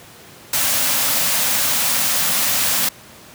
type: band-stop noise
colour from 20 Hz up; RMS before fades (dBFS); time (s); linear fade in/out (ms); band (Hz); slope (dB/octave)
white; -18; 0.53-2.89; 5; 300 to 480; 96
effects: pink hiss -42 dBFS RMS until 3.34 s + high-pass 100 Hz 12 dB/octave